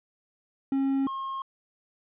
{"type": "tone pair in turn", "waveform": "triangle", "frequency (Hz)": [271.5, 1074.8], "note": ["C#4", "C6"], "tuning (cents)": [-36, 46], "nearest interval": "2 octaves", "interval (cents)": 2382, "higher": "second", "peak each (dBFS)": [-21, -29], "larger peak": "first", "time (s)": [[0.72, 1.07], [1.07, 1.42]], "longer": "neither", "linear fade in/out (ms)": 2, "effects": ["resampled to 8000 Hz"]}